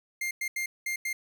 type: tone bursts at uneven times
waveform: 45% pulse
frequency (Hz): 2111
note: C7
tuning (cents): +15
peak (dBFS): -29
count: 5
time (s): 0.21-0.31 / 0.41-0.48 / 0.56-0.66 / 0.86-0.96 / 1.05-1.13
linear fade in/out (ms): 5
effects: none